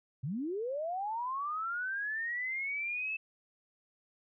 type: linear sweep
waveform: sine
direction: up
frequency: 117 to 2637 Hz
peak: -33 dBFS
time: 0.23-3.17 s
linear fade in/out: 10 ms
effects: none